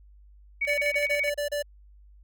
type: tone with tremolo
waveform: sine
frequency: 2247 Hz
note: C#7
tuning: 23 cents sharp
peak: -23 dBFS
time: 0.61-1.3 s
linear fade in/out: 10 ms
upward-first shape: square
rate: 12 Hz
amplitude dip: 55%
type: tone bursts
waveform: square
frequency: 583 Hz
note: D5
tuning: 13 cents flat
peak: -27 dBFS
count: 7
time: 0.67-1.626 s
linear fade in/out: 10 ms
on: 110 ms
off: 31 ms
effects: added 50 Hz sine -50 dBFS peak until 2.23 s